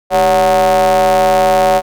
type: ring-modulated tone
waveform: square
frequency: 87.9 Hz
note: F2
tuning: 12 cents sharp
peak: -6 dBFS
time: 0.1-1.82 s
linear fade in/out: 50 ms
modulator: 653 Hz
effects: none